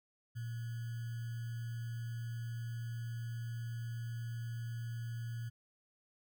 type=tone with sample-and-hold; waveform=sine; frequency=116.54 Hz; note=A#2; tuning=in tune; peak=-38 dBFS; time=0.35-5.5 s; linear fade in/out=20 ms; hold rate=1575 Hz; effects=none